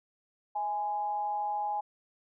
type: tone with amplitude modulation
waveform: sine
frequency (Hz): 830.6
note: G#5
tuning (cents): 0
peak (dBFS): -27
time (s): 0.55-1.81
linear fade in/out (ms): 10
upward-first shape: sine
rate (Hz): 187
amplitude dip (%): 50
effects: none